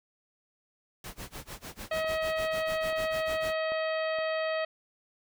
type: noise with tremolo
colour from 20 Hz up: pink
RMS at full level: -40 dBFS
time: 1.04-3.53 s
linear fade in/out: 2 ms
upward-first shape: sine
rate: 6.7 Hz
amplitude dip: 95%
type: harmonic tone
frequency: 636 Hz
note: D#5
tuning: 38 cents sharp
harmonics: 1 / 2 / 3 / 4 / 5 / 6 / 7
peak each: -29 / -38 / -37 / -41 / -44 / -48 / -48 dBFS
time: 1.91-4.65 s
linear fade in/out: 5 ms
type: clicks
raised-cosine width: 1 ms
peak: -31 / -33 / -29 / -33 dBFS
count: 4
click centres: 2.045 / 2.927 / 3.72 / 4.187 s
effects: none